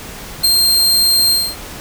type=tone with ADSR envelope; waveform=sawtooth; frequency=4186 Hz; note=C8; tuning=in tune; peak=-5 dBFS; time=0.43-1.56 s; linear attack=16 ms; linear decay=14 ms; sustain=-2 dB; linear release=250 ms; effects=pink hiss -31 dBFS RMS until 1.8 s